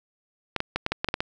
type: clicks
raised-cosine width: 0.3 ms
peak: -9 dBFS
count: 9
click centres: 0.563 / 0.604 / 0.76 / 0.864 / 0.92 / 1.045 / 1.087 / 1.141 / 1.205 s
effects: none